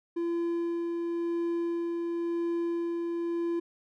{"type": "tone with tremolo", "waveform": "triangle", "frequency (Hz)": 340, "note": "F4", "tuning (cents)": -46, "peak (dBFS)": -25, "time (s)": [0.16, 3.6], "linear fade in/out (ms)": 10, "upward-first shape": "sine", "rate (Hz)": 0.95, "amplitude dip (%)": 25, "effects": []}